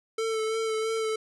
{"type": "tone with vibrato", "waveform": "square", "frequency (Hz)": 443, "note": "A4", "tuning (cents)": 12, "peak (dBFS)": -27, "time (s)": [0.18, 1.16], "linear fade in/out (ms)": 5, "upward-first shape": "sine", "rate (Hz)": 3, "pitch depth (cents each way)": 23, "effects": ["resampled to 24000 Hz"]}